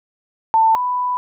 sine tone pair in turn, 892 / 992 Hz, A5 / B5, +23 / +7 cents, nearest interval major second, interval 184 cents, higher second, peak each -10 / -17 dBFS, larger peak first, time 0.54-0.75 / 0.75-1.17 s, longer second, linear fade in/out 0 ms, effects none

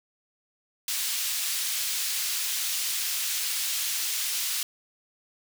pink high-pass noise, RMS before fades -29 dBFS, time 0.88-4.63 s, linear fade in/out 2 ms, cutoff 3300 Hz, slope 12 dB/octave, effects none

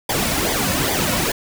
pink noise with flanger, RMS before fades -20 dBFS, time 0.09-1.32 s, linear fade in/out 5 ms, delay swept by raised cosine 0.72 to 2.52 ms, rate 2.4 Hz, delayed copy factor -0.7, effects none

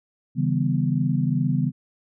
sine chord, C# half-diminished seventh, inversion none, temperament equal with one note detuned, 138.59 / 161.14 / 196 / 246.9 Hz, C#3 / E3 / G3 / B3, 0 / -39 / 0 / 0 cents, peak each -23 / -24 / -28 / -26 dBFS, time 0.35-1.72 s, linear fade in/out 50 ms, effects none

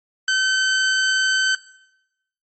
sawtooth tone, 1535 Hz, G6, 37 cents flat, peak -13 dBFS, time 0.28-1.55 s, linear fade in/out 2 ms, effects noise-tail reverb RT60 0.9 s tail -19 dB re dry + MP3 32 kbps

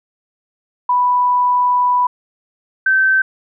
sine tone pair in turn, 987.8 / 1546.4 Hz, B5 / G6, 0 / -24 cents, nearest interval minor sixth, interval 776 cents, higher second, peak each -11 / -10 dBFS, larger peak second, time 0.89-2.07 / 2.86-3.22 s, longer first, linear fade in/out 5 ms, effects none

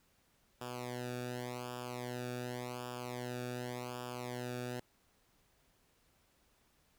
sawtooth tone with flanger, 123.47 Hz, B2, in tune, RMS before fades -42 dBFS, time 0.61-4.8 s, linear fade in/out 5 ms, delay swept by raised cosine 0.48 to 0.98 ms, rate 0.88 Hz, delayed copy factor -1, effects pink hiss -72 dBFS RMS until 6.98 s

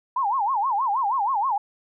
sine tone with vibrato, 932.3 Hz, A#5, in tune, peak -20 dBFS, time 0.16-1.58 s, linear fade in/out 5 ms, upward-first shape sine, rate 6.3 Hz, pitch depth 280 cents each way, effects none

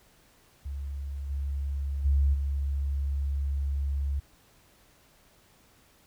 sine tone with level steps, 69.7 Hz, C#2, 10 cents sharp, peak -32 / -28 / -20 / -26 dBFS, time 0.65-4.2 s, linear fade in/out 10 ms, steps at 1.29 / 2.04 / 2.33 s, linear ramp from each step 20 ms, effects pink hiss -61 dBFS RMS until 6.06 s

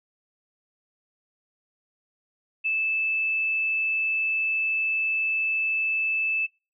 sine tone, 2627 Hz, E7, 7 cents flat, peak -22 dBFS, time 2.64-6.47 s, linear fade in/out 20 ms, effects noise-tail reverb RT60 0.3 s tail -24 dB re dry

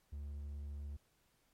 triangle tone, 72.1 Hz, D2, 31 cents flat, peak -40 dBFS, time 0.12-0.97 s, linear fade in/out 10 ms, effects pink hiss -75 dBFS RMS until 1.53 s + MP3 64 kbps

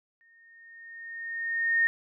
sine tone with exponential growth, 1840 Hz, A#6, 23 cents flat, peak -19 dBFS, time 0.21-1.87 s, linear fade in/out 0 ms, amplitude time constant 360 ms, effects none

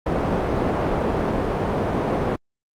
white low-pass noise, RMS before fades -22 dBFS, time 0.06-2.36 s, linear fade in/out 5 ms, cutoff 640 Hz, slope 12 dB/octave, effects Opus 32 kbps

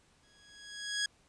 15% pulse tone with exponential growth, 1661.2 Hz, G#6, in tune, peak -22 dBFS, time 0.23-1.06 s, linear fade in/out 5 ms, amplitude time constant 180 ms, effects pink hiss -67 dBFS RMS until 1.28 s + resampled to 22050 Hz

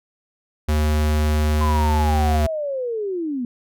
square tone, 76 Hz, D#2, 40 cents flat, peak -17 dBFS, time 0.68-2.47 s, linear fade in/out 10 ms
sine linear sweep, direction down, 1026 to 233.1 Hz, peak -22 dBFS, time 1.61-3.45 s, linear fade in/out 2 ms
effects none

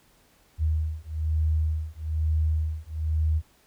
sine beating tone pair, 77.78 / 78.88 Hz, D#2 / D#2, 0 / +24 cents, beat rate 1.1 Hz, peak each -26 dBFS, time 0.58-3.42 s, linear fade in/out 50 ms, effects pink hiss -61 dBFS RMS until 3.66 s

